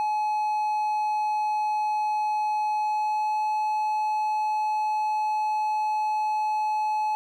triangle tone with pitch glide, 850 to 855.4 Hz, G#5 to A5, +40 to -49 cents, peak -21 dBFS, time 0-7.15 s, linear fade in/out 0 ms, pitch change +11 cents, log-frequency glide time 2.8-3.44 s, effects none

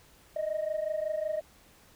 sine tone pair together, 610 / 635.4 Hz, D#5 / D#5, -34 / +36 cents, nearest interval minor second, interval 70 cents, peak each -30 / -31 dBFS, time 0.36-1.41 s, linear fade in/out 5 ms, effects tanh soft clip ceiling -25 dBFS + pink hiss -59 dBFS RMS until 1.95 s

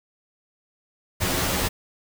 pink noise with comb filter, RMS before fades -24 dBFS, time 1.2-1.69 s, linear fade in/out 20 ms, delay 11 ms, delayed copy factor +1, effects none

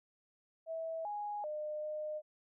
sine tone with pitch steps, 651 / 829 / 606 / 610 Hz, E5 / G#5 / D#5 / D#5, -22 / -3 / -46 / -34 cents, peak -37 dBFS, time 0.66-2.22 s, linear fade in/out 50 ms, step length 390 ms, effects none

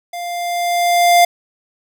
square tone with level ramp, 698.5 Hz, F5, in tune, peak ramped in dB -25 to -7 dBFS, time 0.13-1.25 s, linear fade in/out 5 ms, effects none

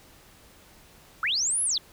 sine linear two-way sweep, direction up then down, 1225 to 11100 to 3237 Hz, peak -23 dBFS, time 1.23-1.78 s, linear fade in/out 2 ms, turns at 1.63 s, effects pink hiss -54 dBFS RMS until 1.92 s

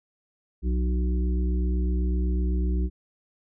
harmonic tone with a mistuned harmonic, 61.74 Hz, B1, in tune, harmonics 1 / 3 / 5 / 6, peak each -22 / -32 / -36 / -38 dBFS, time 0.62-2.9 s, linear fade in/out 50 ms, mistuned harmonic 5, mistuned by -35 cents, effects none

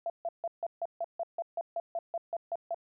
sine tone bursts, 676 Hz, E5, 43 cents sharp, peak -30 dBFS, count 15, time 0.06-2.745 s, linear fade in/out 2 ms, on 39 ms, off 150 ms, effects none

